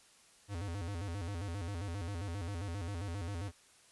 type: tone with vibrato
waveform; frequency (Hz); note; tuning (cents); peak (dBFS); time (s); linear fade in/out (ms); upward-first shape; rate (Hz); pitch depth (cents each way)
square; 92.5; F#2; 0; -38; 0.48-3.52; 50; square; 7.5; 160
effects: white hiss -63 dBFS RMS until 3.91 s + resampled to 24000 Hz